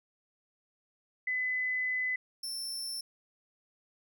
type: tone pair in turn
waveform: sine / sawtooth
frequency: 2012 / 5371 Hz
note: B6 / E8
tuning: +32 / +32 cents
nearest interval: octave + perfect fourth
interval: 1700 cents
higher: second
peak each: -29 / -33 dBFS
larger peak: first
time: 1.27-2.16 / 2.43-3.01 s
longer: first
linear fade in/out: 5 ms
effects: none